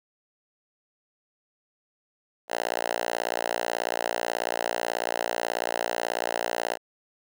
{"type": "tone with high-pass filter", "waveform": "5% pulse", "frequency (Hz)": 58.27, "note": "A#1", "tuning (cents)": 0, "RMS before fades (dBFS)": -29, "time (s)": [2.48, 6.78], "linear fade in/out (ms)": 50, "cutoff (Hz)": 660, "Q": 1.5, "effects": []}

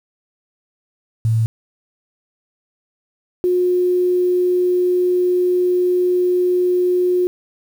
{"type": "tone pair in turn", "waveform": "sine", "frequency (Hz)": [112.6, 360.2], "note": ["A2", "F#4"], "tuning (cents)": [40, -46], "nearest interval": "octave + minor sixth", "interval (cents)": 2014, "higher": "second", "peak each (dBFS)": -13, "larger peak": "neither", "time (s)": [[1.25, 1.46], [3.44, 7.27]], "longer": "second", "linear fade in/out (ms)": 0, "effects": ["7-bit"]}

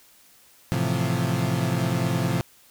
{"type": "chord", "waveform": "35% pulse", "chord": "F major seventh", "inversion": "first", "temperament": "equal", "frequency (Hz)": [110, 130.81, 164.81, 174.61], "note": ["A2", "C3", "E3", "F3"], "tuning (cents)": [0, 0, 0, 0], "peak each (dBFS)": [-27, -24, -28, -26], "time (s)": [0.72, 2.41], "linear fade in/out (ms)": 0, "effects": ["white hiss -55 dBFS RMS until 2.7 s"]}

